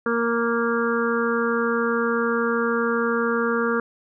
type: harmonic tone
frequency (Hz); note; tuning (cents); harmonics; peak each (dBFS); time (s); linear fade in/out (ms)
233.1; A#3; 0; 1 / 2 / 4 / 5 / 6 / 7; -25 / -23 / -35 / -28 / -27 / -31; 0.06-3.8; 2
effects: none